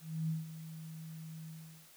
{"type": "tone with ADSR envelope", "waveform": "sine", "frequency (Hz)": 160, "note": "D#3", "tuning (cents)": 49, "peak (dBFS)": -31, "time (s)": [0, 1.89], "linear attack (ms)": 290, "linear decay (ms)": 160, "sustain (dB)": -13, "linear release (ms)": 420, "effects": ["white hiss -60 dBFS RMS until 1.96 s"]}